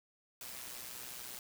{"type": "noise with amplitude modulation", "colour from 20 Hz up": "white", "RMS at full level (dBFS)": -44, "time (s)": [0.41, 1.39], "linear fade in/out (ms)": 2, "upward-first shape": "sine", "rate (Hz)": 124, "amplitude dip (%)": 55, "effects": []}